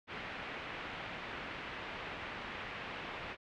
white low-pass noise, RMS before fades -44 dBFS, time 0.07-3.37 s, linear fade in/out 50 ms, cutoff 2700 Hz, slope 24 dB/octave, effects none

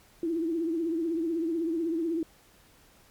sine tone with vibrato, 330 Hz, E4, 2 cents sharp, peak -26 dBFS, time 0.23-2.23 s, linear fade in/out 2 ms, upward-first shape triangle, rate 16 Hz, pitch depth 98 cents each way, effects pink hiss -59 dBFS RMS until 3.1 s + MP3 96 kbps

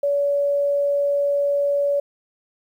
sine tone, 569 Hz, C#5, 45 cents sharp, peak -17 dBFS, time 0.03-2 s, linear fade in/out 5 ms, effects 9-bit

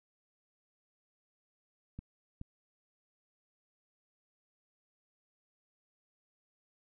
clicks, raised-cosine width 5 ms, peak -30 dBFS, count 2, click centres 1.99 / 2.414 s, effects none

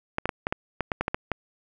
clicks, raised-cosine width 0.5 ms, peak -10 dBFS, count 11, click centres 0.184 / 0.256 / 0.292 / 0.469 / 0.525 / 0.807 / 0.918 / 1.01 / 1.081 / 1.145 / 1.317 s, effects none

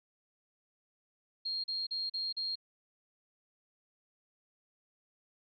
sine tone bursts, 4232 Hz, C8, 19 cents sharp, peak -33 dBFS, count 5, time 1.45-2.556 s, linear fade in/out 10 ms, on 190 ms, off 39 ms, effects none

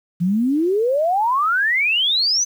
sine exponential sweep, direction up, 166.9 to 6240 Hz, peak -15 dBFS, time 0.2-2.45 s, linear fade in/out 20 ms, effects 8-bit

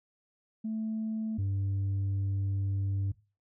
sine tone pair in turn, 219.8 / 98.15 Hz, A3 / G2, -2 / +3 cents, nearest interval octave + major second, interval 1395 cents, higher first, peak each -30 / -25 dBFS, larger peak second, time 0.64-1.38 / 1.38-3.12 s, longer second, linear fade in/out 10 ms, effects noise-tail reverb RT60 0.3 s tail -19 dB re dry + tanh soft clip ceiling -27 dBFS

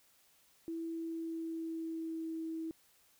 sine tone with pitch glide, 329.6 to 323.6 Hz, E4 to E4, 0 to -32 cents, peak -37 dBFS, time 0.68-2.71 s, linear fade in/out 0 ms, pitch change -32 cents, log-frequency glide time 0.85-2.38 s, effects white hiss -68 dBFS RMS until 3.19 s

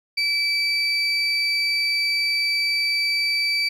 sine tone pair together, 2314 / 4628 Hz, D7 / D8, -26 / -26 cents, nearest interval octave, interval 1200 cents, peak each -20 dBFS, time 0.17-3.69 s, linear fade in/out 10 ms, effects tanh soft clip ceiling -16 dBFS + 9-bit

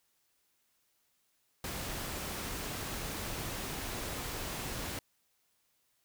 pink noise, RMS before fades -39 dBFS, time 1.64-4.99 s, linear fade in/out 2 ms, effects white hiss -75 dBFS RMS until 6.04 s

